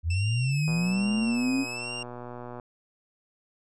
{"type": "linear sweep", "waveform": "sine", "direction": "up", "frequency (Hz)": [77.78, 277.2], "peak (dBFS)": -23, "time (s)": [0.03, 1.66], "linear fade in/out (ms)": 50}
{"type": "tone with vibrato", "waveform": "sawtooth", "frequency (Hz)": 2644, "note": "E7", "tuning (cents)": 5, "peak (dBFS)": -30, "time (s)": [0.1, 2.03], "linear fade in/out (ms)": 5, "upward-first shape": "sine", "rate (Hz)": 1.2, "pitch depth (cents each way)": 91}
{"type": "click train", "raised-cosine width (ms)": 1, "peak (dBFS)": -26, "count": 235, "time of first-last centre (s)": [0.68, 2.598], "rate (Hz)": 122}
{"effects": ["resampled to 22050 Hz"]}